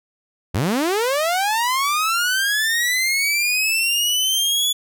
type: linear sweep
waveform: sawtooth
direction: up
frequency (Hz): 77.1 to 3440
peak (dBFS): -14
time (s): 0.54-4.73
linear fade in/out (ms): 10
effects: none